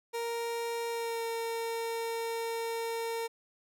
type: tone with pitch glide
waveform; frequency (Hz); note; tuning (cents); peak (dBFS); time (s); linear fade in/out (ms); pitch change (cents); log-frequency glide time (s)
30% pulse; 466.2 to 458.7; A#4 to A#4; 0 to -28; -30; 0.13-3.28; 20; -28; 0.89-1.24
effects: none